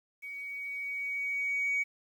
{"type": "tone with level ramp", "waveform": "sine", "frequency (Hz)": 2253, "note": "C#7", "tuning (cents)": 28, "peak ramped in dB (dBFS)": [-39, -25], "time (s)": [0.22, 1.84], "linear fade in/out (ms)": 20, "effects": ["tanh soft clip ceiling -24 dBFS", "10-bit"]}